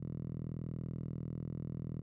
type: tone with band-pass filter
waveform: 5% pulse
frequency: 40.66 Hz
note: E1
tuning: 23 cents flat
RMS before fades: -41 dBFS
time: 0-2.02 s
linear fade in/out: 10 ms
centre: 140 Hz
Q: 2.3
effects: none